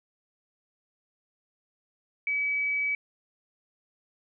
sine tone, 2284 Hz, D7, 49 cents flat, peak -25 dBFS, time 2.27-2.95 s, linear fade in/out 2 ms, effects none

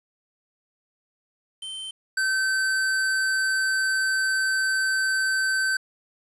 square tone pair in turn, 3101 / 1541.6 Hz, G7 / G6, -19 / -29 cents, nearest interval octave, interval 1210 cents, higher first, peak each -33 / -22 dBFS, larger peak second, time 1.62-1.91 / 2.17-5.77 s, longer second, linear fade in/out 5 ms, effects resampled to 24000 Hz + 9-bit

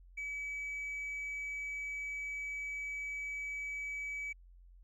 triangle tone with tanh clipping, 2286 Hz, D7, 47 cents flat, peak -38 dBFS, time 0.17-4.33 s, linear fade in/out 10 ms, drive 6 dB, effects added 44 Hz sine -55 dBFS peak until 4.83 s

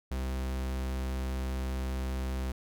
45% pulse tone, 65 Hz, C2, 11 cents flat, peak -31 dBFS, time 0.11-2.52 s, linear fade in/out 5 ms, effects none

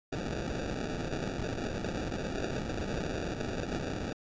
white noise with sample-and-hold, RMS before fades -35 dBFS, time 0.12-4.13 s, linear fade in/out 5 ms, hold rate 1050 Hz, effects resampled to 16000 Hz

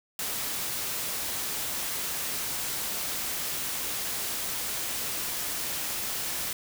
white noise, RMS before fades -32 dBFS, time 0.19-6.53 s, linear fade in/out 2 ms, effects none

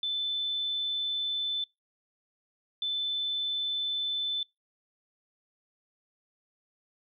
sine tone pair in turn, 3520 / 3520 Hz, A7 / A7, 0 / 0 cents, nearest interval unison, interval 0 cents, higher neither, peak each -28 dBFS, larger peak neither, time 0.03-1.64 / 2.82-4.43 s, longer neither, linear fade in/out 2 ms, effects noise-tail reverb RT60 0.2 s tail -26 dB re dry

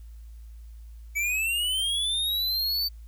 square linear sweep, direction up, 2270 to 4590 Hz, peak -25 dBFS, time 1.15-2.89 s, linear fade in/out 20 ms, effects added 56 Hz sine -41 dBFS peak until 3.07 s + white hiss -66 dBFS RMS until 3.07 s

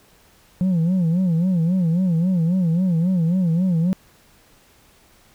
sine tone with vibrato, 174.7 Hz, F3, 1 cent sharp, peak -13 dBFS, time 0.61-3.93 s, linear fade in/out 0 ms, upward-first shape sine, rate 3.7 Hz, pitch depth 140 cents each way, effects tanh soft clip ceiling -15 dBFS + pink hiss -54 dBFS RMS until 5.34 s

